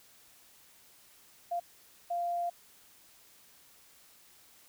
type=tone bursts at uneven times; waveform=sine; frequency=695 Hz; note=F5; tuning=9 cents flat; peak=-30 dBFS; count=2; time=1.51-1.6 / 2.1-2.5 s; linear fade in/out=10 ms; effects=white hiss -60 dBFS RMS until 4.68 s